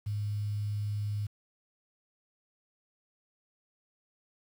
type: tone with quantisation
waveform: sine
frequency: 103.83 Hz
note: G#2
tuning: in tune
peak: -30 dBFS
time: 0.06-1.27 s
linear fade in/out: 10 ms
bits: 9
effects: none